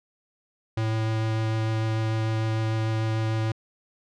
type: tone with vibrato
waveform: square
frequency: 110.7 Hz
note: A2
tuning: 11 cents sharp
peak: -24 dBFS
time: 0.77-3.52 s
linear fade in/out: 5 ms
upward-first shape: triangle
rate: 6.7 Hz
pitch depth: 10 cents each way
effects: low-pass 5000 Hz 12 dB/octave